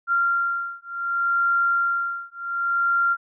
sine beating tone pair, 1384 / 1384.67 Hz, F6 / F6, -16 / -15 cents, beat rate 0.67 Hz, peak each -23 dBFS, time 0.07-3.17 s, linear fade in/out 50 ms, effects none

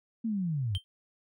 sine linear sweep, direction down, 233.1 to 87.31 Hz, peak -28 dBFS, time 0.24-0.78 s, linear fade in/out 10 ms
triangle tone with exponential decay, 3136 Hz, G7, in tune, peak -28 dBFS, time 0.75-0.84 s, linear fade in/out 0 ms, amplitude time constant 19 ms
effects none

